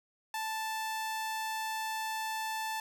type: tone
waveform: sawtooth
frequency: 880 Hz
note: A5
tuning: in tune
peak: -30 dBFS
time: 0.34-2.8 s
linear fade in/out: 2 ms
effects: none